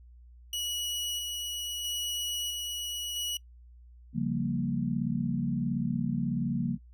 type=tone with tremolo; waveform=sawtooth; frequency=2923 Hz; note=F#7; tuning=22 cents flat; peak=-28 dBFS; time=0.53-3.37 s; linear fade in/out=2 ms; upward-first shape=square; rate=0.76 Hz; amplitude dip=25%
type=chord; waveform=sine; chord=G half-diminished seventh; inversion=second; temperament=equal; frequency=138.59 / 174.61 / 196 / 233.1 Hz; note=Db3 / F3 / G3 / Bb3; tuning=0 / 0 / 0 / 0 cents; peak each=-33 / -33 / -35 / -31 dBFS; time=4.13-6.78 s; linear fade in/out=50 ms
effects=noise-tail reverb RT60 0.1 s tail -23 dB re dry + added 60 Hz sine -50 dBFS peak until 6.93 s